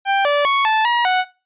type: tone with pitch steps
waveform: sawtooth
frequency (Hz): 788 / 580 / 1110 / 875 / 955 / 739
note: G5 / D5 / C#6 / A5 / A#5 / F#5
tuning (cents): +9 / -22 / +2 / -10 / +42 / -2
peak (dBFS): -10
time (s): 0.05-1.25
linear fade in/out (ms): 50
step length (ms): 200
effects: noise-tail reverb RT60 0.3 s tail -20 dB re dry + resampled to 8000 Hz